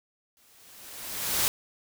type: noise with exponential growth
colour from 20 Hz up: white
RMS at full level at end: -23 dBFS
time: 0.37-1.48 s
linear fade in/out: 0 ms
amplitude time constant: 240 ms
effects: none